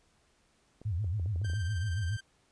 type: clicks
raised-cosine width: 2 ms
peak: -36 dBFS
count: 9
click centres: 0.816 / 1.044 / 1.197 / 1.26 / 1.36 / 1.416 / 1.447 / 1.499 / 1.535 s
type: tone with vibrato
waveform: sine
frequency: 94.7 Hz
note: F#2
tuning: 41 cents sharp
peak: -29 dBFS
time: 0.85-2.17 s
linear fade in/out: 10 ms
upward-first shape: sine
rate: 7.2 Hz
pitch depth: 260 cents each way
type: tone with tremolo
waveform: sawtooth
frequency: 1568 Hz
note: G6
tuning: in tune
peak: -38 dBFS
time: 1.44-2.21 s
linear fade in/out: 10 ms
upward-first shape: sine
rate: 19 Hz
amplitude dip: 45%
effects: pink hiss -69 dBFS RMS until 2.51 s + resampled to 22050 Hz